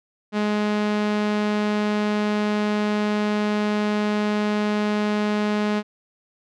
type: tone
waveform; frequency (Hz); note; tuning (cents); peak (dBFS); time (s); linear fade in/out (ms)
sawtooth; 209.6; G#3; +16; -16; 0.32-5.83; 50
effects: low-pass 4000 Hz 12 dB/octave